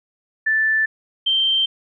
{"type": "tone pair in turn", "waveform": "sine", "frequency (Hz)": [1760, 3136], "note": ["A6", "G7"], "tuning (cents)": [0, 0], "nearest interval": "minor seventh", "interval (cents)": 1000, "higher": "second", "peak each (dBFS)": -15, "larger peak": "neither", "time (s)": [[0.46, 0.86], [1.26, 1.66]], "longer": "neither", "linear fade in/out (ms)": 10, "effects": []}